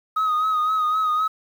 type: tone with vibrato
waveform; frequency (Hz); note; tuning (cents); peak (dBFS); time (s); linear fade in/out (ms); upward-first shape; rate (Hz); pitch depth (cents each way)
sine; 1258; D#6; +19; -16; 0.16-1.28; 10; sine; 3.9; 40
effects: tanh soft clip ceiling -17 dBFS + 8-bit